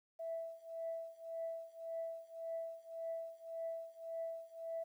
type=tone with tremolo; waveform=sine; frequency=659.3 Hz; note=E5; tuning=in tune; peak=-37 dBFS; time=0.19-4.84 s; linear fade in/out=10 ms; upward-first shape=triangle; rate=1.8 Hz; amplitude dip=95%; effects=tanh soft clip ceiling -33 dBFS + 12-bit